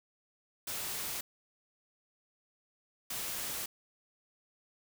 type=noise bursts at uneven times; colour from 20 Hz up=white; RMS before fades=-38 dBFS; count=2; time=0.67-1.21 / 3.1-3.66 s; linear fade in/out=5 ms; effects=none